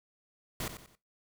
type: noise with echo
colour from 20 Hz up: pink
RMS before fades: -36 dBFS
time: 0.6-0.68 s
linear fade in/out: 2 ms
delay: 91 ms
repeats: 3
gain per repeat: -9 dB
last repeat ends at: 0.953 s
effects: noise-tail reverb RT60 0.2 s tail -17 dB re dry